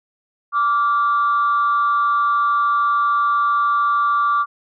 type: tone pair together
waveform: sine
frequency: 1163.8 / 1396.9 Hz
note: D6 / F6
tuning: -16 / 0 cents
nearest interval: minor third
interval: 316 cents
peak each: -14 / -22 dBFS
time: 0.52-4.46 s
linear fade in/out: 50 ms
effects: tanh soft clip ceiling -9 dBFS